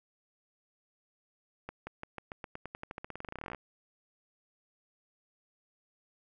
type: accelerating click train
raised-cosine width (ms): 0.5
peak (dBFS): -25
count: 29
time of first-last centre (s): 1.69-3.547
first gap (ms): 180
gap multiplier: 0.91
effects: none